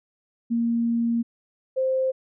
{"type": "tone pair in turn", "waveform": "sine", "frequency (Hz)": [233.1, 523.3], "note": ["A#3", "C5"], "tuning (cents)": [0, 0], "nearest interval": "octave + major second", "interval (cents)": 1400, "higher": "second", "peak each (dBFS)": -20, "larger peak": "neither", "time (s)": [[0.5, 1.23], [1.76, 2.12]], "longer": "first", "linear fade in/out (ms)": 20, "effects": []}